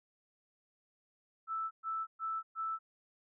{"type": "tone bursts", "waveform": "sine", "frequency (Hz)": 1318.5, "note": "E6", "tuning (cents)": 0, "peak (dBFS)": -34, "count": 4, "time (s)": [1.47, 2.79], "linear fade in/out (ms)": 50, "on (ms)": 240, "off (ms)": 120, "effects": []}